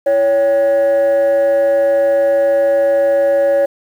sine tone with frequency modulation, 560 Hz, C#5, 18 cents sharp, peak -7 dBFS, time 0.06-3.66 s, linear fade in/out 10 ms, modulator 227 Hz, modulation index 0.27, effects tanh soft clip ceiling -9 dBFS + 7-bit

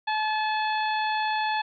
harmonic tone, 862 Hz, A5, 36 cents flat, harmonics 1 / 2 / 3 / 4 / 5, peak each -25 / -31 / -35 / -37 / -39 dBFS, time 0.07-1.62 s, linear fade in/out 10 ms, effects none

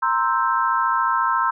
sine chord, C dominant seventh, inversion third, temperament equal, 932.3 / 1046.5 / 1318.5 / 1568 Hz, Bb5 / C6 / E6 / G6, 0 / 0 / 0 / 0 cents, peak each -23 / -21 / -22 / -27 dBFS, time 0.02-1.51 s, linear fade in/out 10 ms, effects none

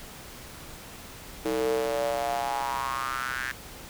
square tone with high-pass filter sweep, 63.8 Hz, C2, 43 cents flat, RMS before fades -29 dBFS, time 1.45-3.52 s, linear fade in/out 5 ms, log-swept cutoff 370 to 1700 Hz, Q 5.9, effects pink hiss -44 dBFS RMS until 3.89 s

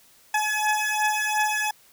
20% pulse beating tone pair, 849 / 851.8 Hz, G#5 / G#5, +38 / +44 cents, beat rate 2.8 Hz, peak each -20 dBFS, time 0.34-1.71 s, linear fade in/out 5 ms, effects white hiss -56 dBFS RMS until 1.92 s

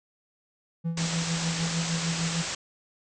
triangle tone with tremolo, 166.2 Hz, E3, 15 cents sharp, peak -23 dBFS, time 0.84-2.43 s, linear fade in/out 20 ms, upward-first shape sine, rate 6.6 Hz, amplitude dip 60%
white low-pass noise, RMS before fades -33 dBFS, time 0.97-2.55 s, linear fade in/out 5 ms, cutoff 8000 Hz, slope 96 dB/octave
effects none

